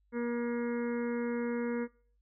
harmonic tone, 238.1 Hz, A#3, 37 cents sharp, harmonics 1 / 2 / 4 / 5 / 6 / 7 / 8 / 9, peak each -33 / -35 / -46 / -51 / -47 / -49 / -53 / -50 dBFS, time 0.12-1.88 s, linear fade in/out 50 ms, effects noise-tail reverb RT60 0.5 s tail -23 dB re dry + added 50 Hz sine -68 dBFS peak until 2.21 s

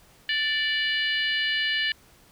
harmonic tone with a mistuned harmonic, 587.3 Hz, D5, in tune, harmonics 3 / 4 / 5 / 6 / 7 / 8, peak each -26 / -33 / -27 / -37 / -35 / -41 dBFS, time 0.29-1.92 s, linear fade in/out 2 ms, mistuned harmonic 4, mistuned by -25 cents, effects pink hiss -56 dBFS RMS until 2.31 s

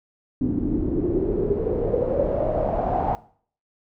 pink noise with low-pass filter sweep, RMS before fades -23 dBFS, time 0.41-3.15 s, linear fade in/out 0 ms, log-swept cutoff 270 to 790 Hz, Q 7.4, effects noise-tail reverb RT60 0.5 s tail -19 dB re dry

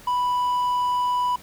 triangle tone, 987.8 Hz, B5, in tune, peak -18 dBFS, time 0.07-1.36 s, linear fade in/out 5 ms, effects pink hiss -47 dBFS RMS until 1.42 s

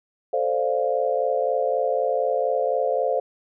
sine chord, D minor seventh, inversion second, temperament equal, 440 / 523.3 / 587.3 / 698.5 Hz, A4 / C5 / D5 / F5, 0 / 0 / 0 / 0 cents, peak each -27 / -23 / -27 / -26 dBFS, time 0.33-3.2 s, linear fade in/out 5 ms, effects none

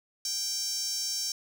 sawtooth tone with high-pass filter, 784 Hz, G5, in tune, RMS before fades -32 dBFS, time 0.25-1.32 s, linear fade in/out 2 ms, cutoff 5700 Hz, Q 7.8, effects none

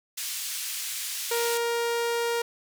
white band-pass noise, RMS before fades -33 dBFS, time 0.17-1.58 s, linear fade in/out 10 ms, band 2300 to 12000 Hz, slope 12 dB/octave
sawtooth tone, 469.2 Hz, A#4, 11 cents sharp, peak -21 dBFS, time 1.31-2.42 s, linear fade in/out 5 ms
effects none

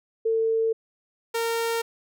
sine / sawtooth tone pair in turn, 449.1 / 460.1 Hz, A4 / A#4, +35 / -23 cents, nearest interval unison, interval 42 cents, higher second, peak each -20 dBFS, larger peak neither, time 0.25-0.73 / 1.34-1.82 s, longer neither, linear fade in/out 10 ms, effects none

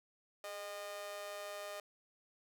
sawtooth tone with amplitude modulation, 612 Hz, D#5, 29 cents flat, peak -36 dBFS, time 0.44-1.8 s, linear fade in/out 2 ms, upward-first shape sine, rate 194 Hz, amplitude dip 75%, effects none

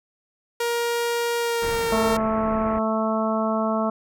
sawtooth tone with pitch glide, 471.5 to 456.2 Hz, A#4 to A#4, +20 to -37 cents, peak -18 dBFS, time 0.6-2.17 s, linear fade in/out 5 ms, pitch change -57 cents, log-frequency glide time 1.38-1.98 s
pink low-pass noise, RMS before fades -34 dBFS, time 1.62-2.79 s, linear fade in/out 5 ms, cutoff 2300 Hz, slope 48 dB/octave
harmonic tone, 220 Hz, A3, in tune, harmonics 1 / 2 / 3 / 4 / 5 / 6, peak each -24 / -31 / -25 / -32 / -29 / -31 dBFS, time 1.92-3.9 s, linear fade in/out 5 ms
effects none

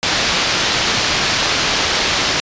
white low-pass noise, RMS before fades -17 dBFS, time 0.03-2.4 s, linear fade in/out 0 ms, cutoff 5400 Hz, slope 24 dB/octave, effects resampled to 16000 Hz

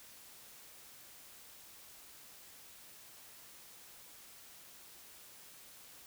silence, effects white hiss -56 dBFS RMS until 6.06 s

